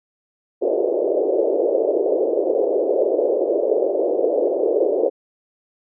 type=band-pass noise; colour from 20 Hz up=white; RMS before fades=-19 dBFS; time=0.61-5.1 s; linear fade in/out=20 ms; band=350 to 580 Hz; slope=48 dB/octave; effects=none